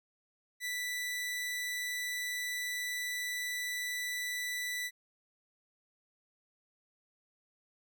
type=tone; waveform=sawtooth; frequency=1975.5 Hz; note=B6; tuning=in tune; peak=-31 dBFS; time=0.6-4.91 s; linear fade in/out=50 ms; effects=none